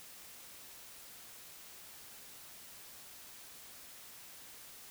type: silence
effects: white hiss -53 dBFS RMS until 4.9 s